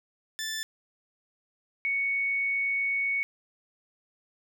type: tone pair in turn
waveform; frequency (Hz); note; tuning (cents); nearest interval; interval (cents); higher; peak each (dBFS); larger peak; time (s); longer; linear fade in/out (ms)
15% pulse / sine; 1760 / 2223; A6 / C#7; 0 / +4; major third; 404; second; -25; neither; 0.39-0.63 / 1.85-3.23; second; 0
effects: none